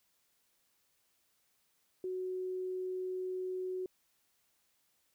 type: tone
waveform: sine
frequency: 370 Hz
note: F#4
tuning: in tune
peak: -35 dBFS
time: 2.04-3.86 s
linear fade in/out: 2 ms
effects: white hiss -75 dBFS RMS until 5.14 s